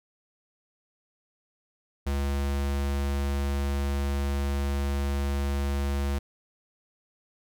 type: tone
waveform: square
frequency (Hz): 70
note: C#2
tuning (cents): +18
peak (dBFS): -26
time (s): 2.06-6.19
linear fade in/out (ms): 10
effects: none